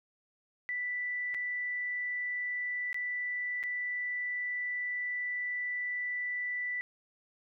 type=tone with dropouts; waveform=sine; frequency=1975.5 Hz; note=B6; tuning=in tune; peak=-32 dBFS; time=0.69-6.81 s; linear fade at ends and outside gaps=0 ms; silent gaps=1.342-1.346 / 2.929-2.944 / 3.63-3.637 s; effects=none